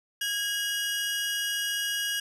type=tone pair together; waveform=sawtooth; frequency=1643.1 / 2884 Hz; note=G#6 / F#7; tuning=-19 / -45 cents; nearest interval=minor seventh; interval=974 cents; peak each=-27 dBFS; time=0.21-2.2 s; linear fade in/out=5 ms; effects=resampled to 32000 Hz + 10-bit